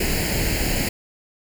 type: noise with comb filter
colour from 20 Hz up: pink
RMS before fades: -22 dBFS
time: 0-0.89 s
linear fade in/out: 5 ms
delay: 0.42 ms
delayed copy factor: +0.75
effects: none